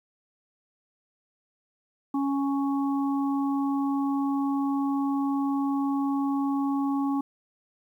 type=harmonic tone; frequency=277.2 Hz; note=C#4; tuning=in tune; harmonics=1 / 3 / 4; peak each=-24 / -34 / -36 dBFS; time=2.14-7.21 s; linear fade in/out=5 ms; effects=10-bit